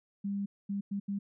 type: tone bursts at uneven times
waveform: sine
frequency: 200 Hz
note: G3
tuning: 35 cents sharp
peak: -31 dBFS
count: 4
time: 0.24-0.46 / 0.69-0.81 / 0.91-1 / 1.08-1.19 s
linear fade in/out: 10 ms
effects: none